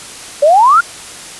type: exponential sweep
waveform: sine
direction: up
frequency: 554 to 1447 Hz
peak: -4 dBFS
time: 0.42-0.81 s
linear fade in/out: 10 ms
effects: white hiss -30 dBFS RMS until 1.39 s + resampled to 24000 Hz